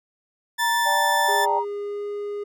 sawtooth tone, 1760 Hz, A6, in tune, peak -19 dBFS, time 0.58-1.46 s, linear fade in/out 20 ms
sine tone with vibrato, 939 Hz, A#5, 12 cents sharp, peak -21 dBFS, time 0.58-1.65 s, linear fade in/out 50 ms, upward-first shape triangle, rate 6.1 Hz, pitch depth 14 cents each way
sine chord, D suspended fourth, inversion none, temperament equal, 587.3 / 784 / 880 Hz, D5 / G5 / A5, 0 / 0 / 0 cents, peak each -28 / -26 / -28 dBFS, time 0.85-1.6 s, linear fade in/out 20 ms
triangle tone with pitch glide, 408.3 to 410.7 Hz, G#4 to G#4, -29 to -19 cents, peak -25 dBFS, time 1.28-2.44 s, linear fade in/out 10 ms, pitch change +10 cents, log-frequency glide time 1.81-2.05 s
effects none

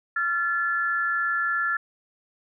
sine tone pair together, 1373.1 / 1730 Hz, F6 / A6, -30 / -30 cents, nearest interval major third, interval 400 cents, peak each -25 dBFS, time 0.16-1.77 s, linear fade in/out 5 ms, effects none

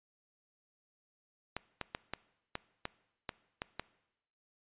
clicks, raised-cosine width 0.3 ms, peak -20 dBFS, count 9, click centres 1.566 / 1.813 / 1.949 / 2.136 / 2.554 / 2.854 / 3.292 / 3.619 / 3.796 s, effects noise-tail reverb RT60 0.9 s tail -20 dB re dry + resampled to 8000 Hz

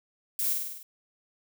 violet noise with echo, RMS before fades -29 dBFS, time 0.39-0.53 s, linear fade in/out 2 ms, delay 50 ms, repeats 6, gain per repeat -3 dB, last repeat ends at 0.83 s, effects none

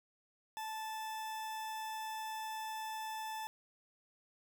40% pulse tone, 876 Hz, A5, 8 cents flat, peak -39 dBFS, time 0.57-3.47 s, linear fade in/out 0 ms, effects none

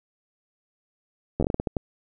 slowing click train, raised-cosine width 2 ms, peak -11 dBFS, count 10, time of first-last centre 1.4-1.768 s, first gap 11 ms, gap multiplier 1.31, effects none

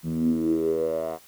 10% pulse tone with band-pass filter sweep, 80.6 Hz, E2, 38 cents flat, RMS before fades -25 dBFS, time 0.03-1.19 s, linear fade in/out 50 ms, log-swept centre 180 to 760 Hz, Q 8.7, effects white hiss -53 dBFS RMS until 1.27 s

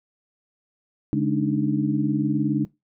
sine tone cluster, 142.3 / 209.2 / 286.9 / 306.4 Hz, C#3 / G#3 / D4 / D#4, +46 / +13 / -40 / -27 cents, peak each -25 dBFS, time 1.13-2.65 s, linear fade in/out 0 ms, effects noise-tail reverb RT60 0.2 s tail -20 dB re dry

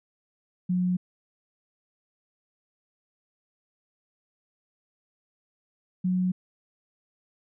sine tone pair in turn, 180.8 / 183.11 Hz, F#3 / F#3, -40 / -18 cents, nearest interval unison, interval 22 cents, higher second, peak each -22 dBFS, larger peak neither, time 0.69-0.97 / 6.04-6.32 s, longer neither, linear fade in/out 10 ms, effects none

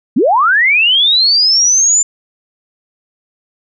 sine linear sweep, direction up, 189.4 to 7200 Hz, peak -7 dBFS, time 0.16-2.03 s, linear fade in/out 10 ms, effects none

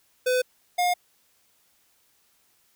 square tone pair in turn, 504 / 713.2 Hz, B4 / F5, +35 / +36 cents, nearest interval tritone, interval 601 cents, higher second, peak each -21 dBFS, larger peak neither, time 0.26-0.42 / 0.78-0.94 s, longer neither, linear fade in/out 10 ms, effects white hiss -65 dBFS RMS until 2.75 s

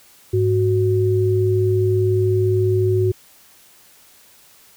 sine tone pair together, 103.83 / 369.5 Hz, G#2 / F#4, 0 / -2 cents, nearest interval octave + minor seventh, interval 2198 cents, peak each -17 / -17 dBFS, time 0.33-3.12 s, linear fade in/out 10 ms, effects white hiss -50 dBFS RMS until 4.76 s

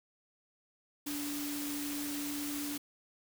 sine tone in noise, 290 Hz, D4, 22 cents flat, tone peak -37 dBFS, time 1.06-2.78 s, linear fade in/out 10 ms, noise white, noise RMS -41 dBFS, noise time 1.06-2.78 s, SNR +1 dB, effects none

